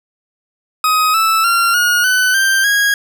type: tone with pitch steps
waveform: 40% pulse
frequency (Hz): 1259 / 1316.3 / 1376.1 / 1438.7 / 1504.1 / 1572.6 / 1644.1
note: D#6 / E6 / F6 / F#6 / F#6 / G6 / G#6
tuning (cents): +20 / -3 / -26 / -49 / +28 / +5 / -18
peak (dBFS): -10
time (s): 0.84-2.94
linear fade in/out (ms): 2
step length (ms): 300
effects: none